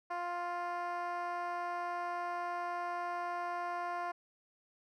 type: tone with band-pass filter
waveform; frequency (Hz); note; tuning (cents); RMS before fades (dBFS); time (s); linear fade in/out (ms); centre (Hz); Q
10% pulse; 350.2; F4; +5; -38; 0.1-4.12; 10; 830; 1.9
effects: none